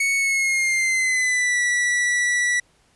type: tone with pitch glide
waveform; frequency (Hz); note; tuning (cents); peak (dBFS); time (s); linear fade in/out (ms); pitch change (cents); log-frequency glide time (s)
45% pulse; 2217 to 1952.4; C#7 to B6; 0 to -20; -18; 0-2.6; 5; -220; 0.16-1.6
effects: pink hiss -60 dBFS RMS until 2.95 s + resampled to 24000 Hz